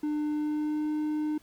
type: tone with pitch glide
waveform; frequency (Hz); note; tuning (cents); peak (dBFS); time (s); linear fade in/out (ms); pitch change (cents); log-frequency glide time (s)
triangle; 300 to 304; D4 to D#4; +37 to -40; -25; 0.03-1.38; 5; +23; 0.32-0.9
effects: pink hiss -61 dBFS RMS until 1.42 s